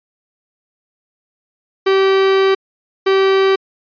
45% pulse tone pair in turn, 386.3 / 386.3 Hz, G4 / G4, -25 / -25 cents, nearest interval unison, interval 0 cents, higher neither, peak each -10 dBFS, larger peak neither, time 1.86-2.55 / 3.06-3.56 s, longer first, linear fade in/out 10 ms, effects resampled to 11025 Hz

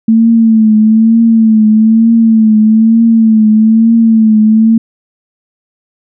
sine tone with vibrato, 222.1 Hz, A3, 16 cents sharp, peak -3 dBFS, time 0.08-4.78 s, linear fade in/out 5 ms, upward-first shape triangle, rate 1.1 Hz, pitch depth 64 cents each way, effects none

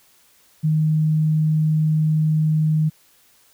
sine tone, 155.56 Hz, D#3, in tune, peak -15 dBFS, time 0.63-2.9 s, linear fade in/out 20 ms, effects white hiss -56 dBFS RMS until 3.53 s

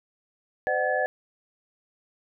sine tone cluster, 512 / 602 / 747 / 1715 Hz, C5 / D5 / F#5 / A6, -38 / +43 / +16 / -45 cents, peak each -28 dBFS, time 0.67-1.06 s, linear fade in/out 0 ms, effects none

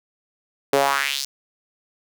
sawtooth tone with high-pass filter sweep, 138.7 Hz, C#3, 1 cent sharp, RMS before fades -21 dBFS, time 0.73-1.25 s, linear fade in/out 2 ms, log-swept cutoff 410 to 5600 Hz, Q 2.8, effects none

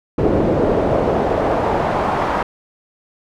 brown noise with band-pass filter sweep, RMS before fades -17 dBFS, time 0.18-2.43 s, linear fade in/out 5 ms, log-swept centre 400 to 1000 Hz, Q 1.6, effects none

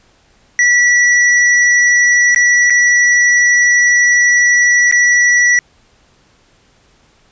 square tone with dropouts, 1948 Hz, B6, 24 cents flat, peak -8 dBFS, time 0.59-5.59 s, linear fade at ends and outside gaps 1 ms, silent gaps 2.347-2.36 / 2.699-2.704 / 4.913-4.924 s, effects pink hiss -52 dBFS RMS until 7.31 s + resampled to 16000 Hz

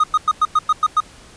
triangle tone bursts, 1244.5 Hz, D#6, in tune, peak -9 dBFS, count 8, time 0-1.004 s, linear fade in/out 5 ms, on 38 ms, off 100 ms, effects pink hiss -44 dBFS RMS until 1.36 s + resampled to 22050 Hz

